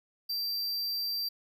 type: tone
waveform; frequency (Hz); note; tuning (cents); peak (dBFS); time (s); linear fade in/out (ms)
square; 4699; D8; 0; -31; 0.29-1.29; 10
effects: none